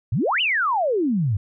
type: exponential two-way sweep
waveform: sine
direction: up then down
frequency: 92.9 to 3095 to 92.9 Hz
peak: -18 dBFS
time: 0.12-1.37 s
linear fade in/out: 5 ms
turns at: 0.41 s
effects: none